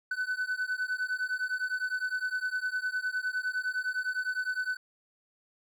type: beating tone pair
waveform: triangle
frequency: 1500 / 1509.8 Hz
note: F#6 / F#6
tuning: +23 / +35 cents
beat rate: 9.8 Hz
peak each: -31 / -31 dBFS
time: 0.11-4.77 s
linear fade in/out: 5 ms
effects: none